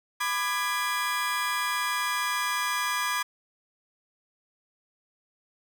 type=chord; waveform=30% pulse; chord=G# diminished; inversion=first; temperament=just; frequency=996.7 / 1196.1 / 1661.2 Hz; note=B5 / D6 / G#6; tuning=+16 / +31 / 0 cents; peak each=-28 dBFS; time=0.2-3.23 s; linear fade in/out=10 ms; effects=none